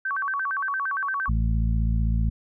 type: tone with vibrato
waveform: sine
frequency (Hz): 1318.5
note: E6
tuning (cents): 0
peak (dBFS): -24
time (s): 0.05-1.29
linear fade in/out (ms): 5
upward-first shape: square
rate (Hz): 8.7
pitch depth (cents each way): 280
type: harmonic tone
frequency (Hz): 55.7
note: A1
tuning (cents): +22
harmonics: 1 / 2 / 3 / 4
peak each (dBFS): -21 / -27 / -31 / -33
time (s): 1.28-2.3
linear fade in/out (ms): 10
effects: none